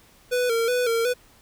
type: tone with vibrato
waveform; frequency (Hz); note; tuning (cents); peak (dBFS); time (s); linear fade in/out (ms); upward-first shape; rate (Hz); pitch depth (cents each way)
square; 476.7; A#4; +39; -21; 0.31-1.14; 20; square; 2.7; 66
effects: pink hiss -55 dBFS RMS until 1.41 s